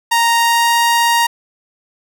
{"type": "tone with pitch glide", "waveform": "sawtooth", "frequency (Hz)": [931, 936.4], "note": ["A#5", "A#5"], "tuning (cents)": [-2, 8], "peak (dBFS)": -7, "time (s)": [0.11, 1.27], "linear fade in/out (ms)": 10, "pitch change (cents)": 10, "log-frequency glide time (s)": [0.36, 0.77], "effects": []}